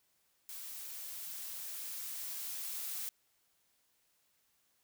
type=noise with level ramp; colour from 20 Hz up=blue; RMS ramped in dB=-46 to -40 dBFS; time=0.49-3.09 s; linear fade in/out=0 ms; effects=white hiss -75 dBFS RMS until 4.83 s